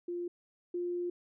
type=tone pair in turn; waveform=sine; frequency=349.5 / 351.9 Hz; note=F4 / F4; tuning=+1 / +13 cents; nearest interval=unison; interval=12 cents; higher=second; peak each=-34 / -32 dBFS; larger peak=second; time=0.08-0.28 / 0.74-1.1 s; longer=second; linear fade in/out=5 ms; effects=none